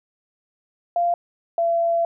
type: tone pair in turn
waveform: sine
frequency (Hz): 693 / 676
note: F5 / E5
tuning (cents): -14 / +43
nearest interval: unison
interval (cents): 43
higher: first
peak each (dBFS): -17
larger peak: neither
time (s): 0.96-1.14 / 1.58-2.05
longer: second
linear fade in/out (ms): 2
effects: none